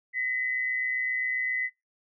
sine tone pair together, 1887.5 / 2015 Hz, A#6 / B6, +21 / +34 cents, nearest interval minor second, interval 113 cents, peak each -36 / -27 dBFS, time 0.13-1.7 s, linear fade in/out 50 ms, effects noise-tail reverb RT60 0.2 s tail -20 dB re dry

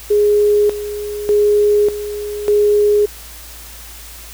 sine tone with tremolo, 415.3 Hz, G#4, in tune, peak -9 dBFS, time 0.1-3.06 s, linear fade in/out 10 ms, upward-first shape square, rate 0.84 Hz, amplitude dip 75%, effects added 57 Hz sine -37 dBFS peak until 4.33 s + white hiss -36 dBFS RMS until 4.33 s

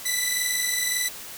10% pulse tone pair together, 1975.5 / 1997.3 Hz, B6 / B6, 0 / +19 cents, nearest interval unison, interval 19 cents, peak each -17 dBFS, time 0.05-1.09 s, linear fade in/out 10 ms, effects white hiss -39 dBFS RMS until 1.37 s

